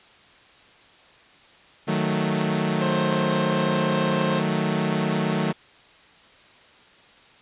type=chord; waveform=sawtooth; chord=D# diminished; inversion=none; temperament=equal; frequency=155.56 / 185 / 220 Hz; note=D#3 / F#3 / A3; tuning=0 / 0 / 0 cents; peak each=-22 dBFS; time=1.87-5.53 s; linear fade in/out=20 ms
type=tone; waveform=25% pulse; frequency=529 Hz; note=C5; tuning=19 cents sharp; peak=-22 dBFS; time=2.81-4.4 s; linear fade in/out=10 ms
effects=white hiss -52 dBFS RMS until 7.41 s + resampled to 8000 Hz